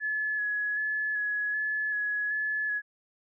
sine tone with vibrato, 1700 Hz, G#6, 40 cents sharp, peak -27 dBFS, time 0-2.82 s, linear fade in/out 50 ms, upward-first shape square, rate 1.3 Hz, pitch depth 17 cents each way, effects none

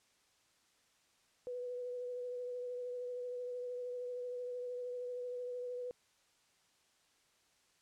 sine tone with vibrato, 493.9 Hz, B4, in tune, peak -39 dBFS, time 1.47-5.91 s, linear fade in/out 0 ms, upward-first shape triangle, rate 13 Hz, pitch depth 22 cents each way, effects white hiss -72 dBFS RMS until 7.81 s + low-pass 8000 Hz 12 dB/octave

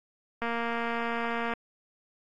click train, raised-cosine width 0.5 ms, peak -17 dBFS, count 261, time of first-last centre 0.42-1.536 s, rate 233 Hz, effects AAC 64 kbps

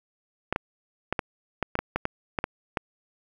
clicks, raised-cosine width 0.5 ms, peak -10 dBFS, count 12, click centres 0.526 / 0.561 / 1.126 / 1.192 / 1.627 / 1.754 / 1.79 / 1.96 / 2.054 / 2.388 / 2.441 / 2.772 s, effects 8-bit

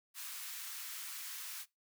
white high-pass noise, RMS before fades -45 dBFS, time 0.14-1.66 s, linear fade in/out 50 ms, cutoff 1100 Hz, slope 24 dB/octave, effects noise-tail reverb RT60 0.2 s tail -21 dB re dry

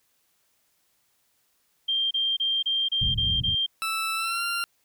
sine tone bursts, 3178 Hz, G7, 23 cents sharp, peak -22 dBFS, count 7, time 1.88-3.664 s, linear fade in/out 10 ms, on 230 ms, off 29 ms
white low-pass noise, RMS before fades -30 dBFS, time 3.01-3.55 s, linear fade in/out 5 ms, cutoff 140 Hz, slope 24 dB/octave
20% pulse tone with pitch glide, 1318.5 to 1385.7 Hz, E6 to F6, 0 to -14 cents, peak -21 dBFS, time 3.82-4.64 s, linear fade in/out 0 ms, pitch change +86 cents, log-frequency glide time 4.15-4.44 s
effects white hiss -69 dBFS RMS until 4.84 s

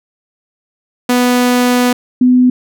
sawtooth / sine tone pair in turn, 246.9 / 250.8 Hz, B3 / B3, 0 / +27 cents, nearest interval unison, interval 27 cents, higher second, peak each -5 dBFS, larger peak neither, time 1.09-1.93 / 2.21-2.5 s, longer first, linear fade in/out 5 ms, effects none

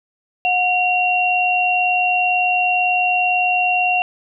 sine tone pair together, 727 / 2749 Hz, F#5 / F7, -31 / -28 cents, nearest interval octave + major seventh, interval 2303 cents, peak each -17 dBFS, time 0.45-4.02 s, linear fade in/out 0 ms, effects none

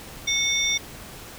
sine tone cluster, 2197 / 3586 / 5690 Hz, C#7 / A7 / F8, -16 / +32 / +31 cents, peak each -25 / -24 / -26 dBFS, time 0.27-0.78 s, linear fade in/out 10 ms, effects pink hiss -41 dBFS RMS until 1.38 s

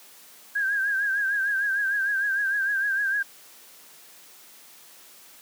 sine tone with vibrato, 1609 Hz, G6, 45 cents sharp, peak -22 dBFS, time 0.55-3.23 s, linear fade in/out 10 ms, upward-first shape triangle, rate 6.6 Hz, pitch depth 83 cents each way, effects white hiss -50 dBFS RMS until 5.41 s + high-pass 200 Hz 12 dB/octave

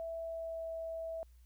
sine tone with pitch glide, 659.3 to 654.4 Hz, E5 to E5, 0 to -13 cents, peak -38 dBFS, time 0-1.23 s, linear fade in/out 0 ms, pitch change -13 cents, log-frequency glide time 0.17-0.69 s, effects added 60 Hz sine -57 dBFS peak until 1.45 s + white hiss -75 dBFS RMS until 1.45 s

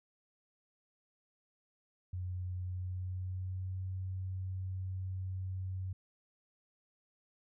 sine tone with pitch glide, 91 to 93.61 Hz, F#2 to F#2, -28 to +21 cents, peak -36 dBFS, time 2.13-5.93 s, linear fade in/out 5 ms, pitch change +49 cents, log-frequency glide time 2.62-3.83 s, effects none

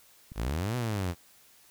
clicks, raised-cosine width 5 ms, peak -31 dBFS, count 2, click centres 0.319 / 0.477 s
sawtooth exponential two-way sweep, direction up then down, 49 to 126.8 to 83 Hz, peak -25 dBFS, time 0.35-1.15 s, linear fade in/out 50 ms, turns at 0.76 s
effects white hiss -59 dBFS RMS until 1.7 s

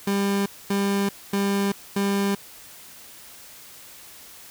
30% pulse tone bursts, 199.2 Hz, G3, 28 cents sharp, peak -18 dBFS, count 4, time 0.07-2.35 s, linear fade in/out 5 ms, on 390 ms, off 240 ms, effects white hiss -45 dBFS RMS until 4.5 s

